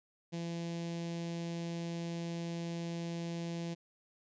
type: tone with notch filter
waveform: sawtooth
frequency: 169.1 Hz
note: E3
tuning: 44 cents sharp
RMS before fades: -39 dBFS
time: 0.32-3.75 s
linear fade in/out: 20 ms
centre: 1300 Hz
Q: 0.85
effects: resampled to 16000 Hz

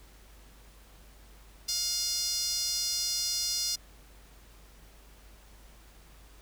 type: tone with high-pass filter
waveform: sawtooth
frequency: 708 Hz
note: F5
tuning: 23 cents sharp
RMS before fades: -31 dBFS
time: 1.68-3.76 s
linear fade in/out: 10 ms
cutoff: 5100 Hz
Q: 4.7
effects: added 50 Hz sine -53 dBFS peak until 6.41 s + pink hiss -58 dBFS RMS until 6.41 s

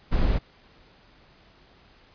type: noise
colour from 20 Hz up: brown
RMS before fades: -21 dBFS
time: 0.11-0.39 s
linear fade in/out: 20 ms
effects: pink hiss -56 dBFS RMS until 2.14 s + resampled to 11025 Hz

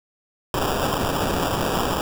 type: noise with sample-and-hold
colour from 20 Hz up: violet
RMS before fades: -23 dBFS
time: 0.54-2.01 s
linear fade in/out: 0 ms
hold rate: 2100 Hz
effects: none

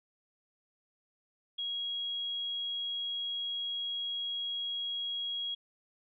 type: tone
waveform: sine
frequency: 3300 Hz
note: G#7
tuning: 12 cents flat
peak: -33 dBFS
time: 1.58-5.55 s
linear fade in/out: 10 ms
effects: none

